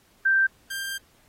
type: tone pair in turn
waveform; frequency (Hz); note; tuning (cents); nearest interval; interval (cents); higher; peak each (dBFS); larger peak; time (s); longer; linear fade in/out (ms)
sine / sawtooth; 1568 / 1586.2; G6 / G6; 0 / +20; unison; 20; second; -17 / -26; first; 0.25-0.47 / 0.7-0.98; second; 10
effects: pink hiss -61 dBFS RMS until 1.28 s + AAC 48 kbps